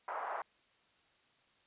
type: band-pass noise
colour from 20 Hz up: white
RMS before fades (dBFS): -40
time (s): 0.08-0.42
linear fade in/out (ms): 2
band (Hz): 610 to 1200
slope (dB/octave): 24
effects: white hiss -70 dBFS RMS until 1.66 s + resampled to 8000 Hz